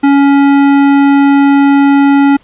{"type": "tone with hard clipping", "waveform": "sine", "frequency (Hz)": 280, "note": "C#4", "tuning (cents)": 18, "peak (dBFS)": -6, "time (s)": [0.03, 2.37], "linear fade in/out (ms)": 10, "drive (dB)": 14, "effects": ["pink hiss -47 dBFS RMS until 2.43 s", "resampled to 8000 Hz"]}